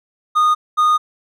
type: tone pair in turn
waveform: triangle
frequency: 1231 / 1231 Hz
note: D#6 / D#6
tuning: -19 / -19 cents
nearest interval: unison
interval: 0 cents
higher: neither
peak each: -9 dBFS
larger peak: neither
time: 0.35-0.55 / 0.77-0.98 s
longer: second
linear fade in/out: 20 ms
effects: none